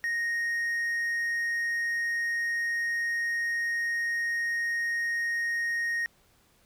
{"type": "tone", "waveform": "triangle", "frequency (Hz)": 1864.7, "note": "A#6", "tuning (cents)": 0, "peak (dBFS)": -25, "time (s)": [0.04, 6.06], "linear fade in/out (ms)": 0, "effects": ["pink hiss -64 dBFS RMS until 6.65 s"]}